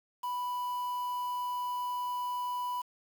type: tone with quantisation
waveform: triangle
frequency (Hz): 987.8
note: B5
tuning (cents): 0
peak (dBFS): -30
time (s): 0.23-2.82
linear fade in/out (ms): 10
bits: 8
effects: none